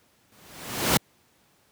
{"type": "noise with exponential growth", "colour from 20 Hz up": "pink", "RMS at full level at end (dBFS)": -18, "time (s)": [0.32, 0.97], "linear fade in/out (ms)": 1, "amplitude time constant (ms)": 140, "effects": ["pink hiss -63 dBFS RMS until 1.71 s", "high-pass 100 Hz 12 dB/octave"]}